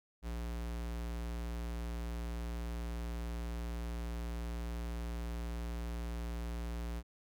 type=tone; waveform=square; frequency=58.27 Hz; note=A#1; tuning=in tune; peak=-38 dBFS; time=0.22-7.03 s; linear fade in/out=50 ms; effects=none